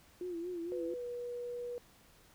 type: tone with vibrato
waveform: sine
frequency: 348.2 Hz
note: F4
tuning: 5 cents flat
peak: -37 dBFS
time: 0.21-0.94 s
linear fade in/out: 2 ms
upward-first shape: sine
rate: 4.3 Hz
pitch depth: 78 cents each way
type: tone with pitch glide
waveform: sine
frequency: 498 to 484.4 Hz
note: B4 to B4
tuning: +14 to -34 cents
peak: -38 dBFS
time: 0.72-1.78 s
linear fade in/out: 0 ms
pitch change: -48 cents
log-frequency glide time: 0.9-1.05 s
effects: pink hiss -63 dBFS RMS until 2.34 s